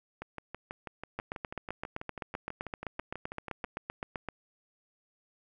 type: two click trains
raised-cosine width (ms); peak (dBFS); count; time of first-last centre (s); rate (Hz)
0.5; -20 / -24; 25 / 22; 1.19-4.287 / 0.22-3.646; 7.75 / 6.13
effects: none